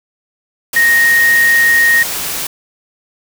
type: tone in noise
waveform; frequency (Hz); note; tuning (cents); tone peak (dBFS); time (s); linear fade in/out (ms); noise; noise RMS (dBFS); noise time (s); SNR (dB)
sine; 1864.7; A#6; 0; -7; 0.76-2.03; 5; white; -20; 0.73-2.47; +10
effects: none